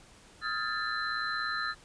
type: tone cluster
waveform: sine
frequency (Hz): 1262 / 1383 / 1644 / 1761 / 4070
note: D#6 / F6 / G#6 / A6 / C8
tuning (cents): +24 / -17 / -18 / +1 / -49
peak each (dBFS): -36 / -37 / -40 / -35 / -38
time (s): 0.41-1.75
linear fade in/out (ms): 50
effects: pink hiss -56 dBFS RMS until 1.84 s + resampled to 22050 Hz